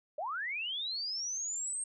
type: linear sweep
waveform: sine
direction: up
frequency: 554.4 to 8590 Hz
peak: -34 dBFS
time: 0.18-1.84 s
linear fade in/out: 5 ms
effects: none